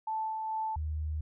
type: tone with tremolo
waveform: sine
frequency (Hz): 878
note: A5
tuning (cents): -4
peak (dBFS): -30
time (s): 0.07-0.76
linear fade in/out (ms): 5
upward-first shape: sine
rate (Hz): 2.3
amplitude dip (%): 30
type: tone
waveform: sine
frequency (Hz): 77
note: D#2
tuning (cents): -17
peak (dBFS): -31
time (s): 0.76-1.21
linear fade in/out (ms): 5
effects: none